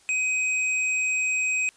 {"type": "tone", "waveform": "square", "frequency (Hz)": 2519, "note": "D#7", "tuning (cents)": 21, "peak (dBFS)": -23, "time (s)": [0.09, 1.69], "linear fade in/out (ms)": 0, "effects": ["white hiss -57 dBFS RMS until 1.76 s", "resampled to 22050 Hz"]}